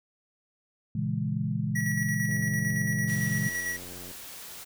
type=chord; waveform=sine; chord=A# half-diminished seventh; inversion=none; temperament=equal with one note detuned; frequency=117.08 / 138.59 / 164.81 / 207.7 Hz; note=A#2 / C#3 / E3 / G#3; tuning=+8 / 0 / 0 / 0 cents; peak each=-32 dBFS; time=0.95-3.49 s; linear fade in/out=5 ms
type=tone with tremolo; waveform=square; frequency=1929 Hz; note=B6; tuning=41 cents flat; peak=-29 dBFS; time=1.75-3.77 s; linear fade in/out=10 ms; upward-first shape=square; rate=8.9 Hz; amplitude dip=35%
type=click train; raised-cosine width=2 ms; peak=-34 dBFS; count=164; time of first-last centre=2.29-4.113 s; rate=89.4 Hz
type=noise; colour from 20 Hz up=white; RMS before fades=-43 dBFS; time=3.07-4.65 s; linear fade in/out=20 ms
effects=none